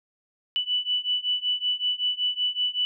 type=beating tone pair; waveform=sine; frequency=2969 / 2974.3 Hz; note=F#7 / F#7; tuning=+5 / +8 cents; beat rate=5.3 Hz; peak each=-27 / -26 dBFS; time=0.56-2.85 s; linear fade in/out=0 ms; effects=none